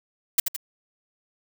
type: noise with echo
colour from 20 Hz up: blue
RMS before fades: -17 dBFS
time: 0.38-0.4 s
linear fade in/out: 5 ms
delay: 82 ms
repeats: 2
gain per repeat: -6 dB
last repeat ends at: 0.564 s
effects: none